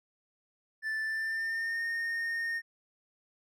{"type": "tone with pitch glide", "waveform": "triangle", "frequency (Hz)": [1760, 1839], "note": ["A6", "A#6"], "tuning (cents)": [0, -24], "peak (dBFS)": -29, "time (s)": [0.82, 2.62], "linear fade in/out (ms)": 50, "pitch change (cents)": 76, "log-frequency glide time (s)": [1.02, 1.83], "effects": []}